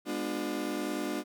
35% pulse chord, G# diminished seventh, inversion none, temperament just, 207.7 / 249.2 / 299 / 358.8 Hz, G#3 / B3 / D4 / F4, 0 / +16 / +31 / +47 cents, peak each -38 / -37 / -33 / -36 dBFS, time 0.05-1.24 s, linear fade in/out 50 ms, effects none

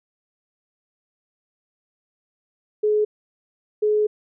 sine tone bursts at uneven times, 423.5 Hz, G#4, 34 cents sharp, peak -16 dBFS, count 2, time 2.83-3.05 / 3.82-4.07 s, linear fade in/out 10 ms, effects none

